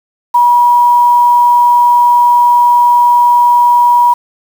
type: tone with quantisation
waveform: sine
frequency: 965 Hz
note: B5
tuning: 40 cents flat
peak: -4 dBFS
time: 0.34-4.14 s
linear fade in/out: 10 ms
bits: 5
effects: none